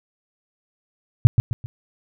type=tone with echo; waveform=sine; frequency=116.54 Hz; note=A#2; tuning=in tune; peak=-3 dBFS; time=1.25-1.27 s; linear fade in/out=0 ms; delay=130 ms; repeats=3; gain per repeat=-8 dB; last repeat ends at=1.66 s; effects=none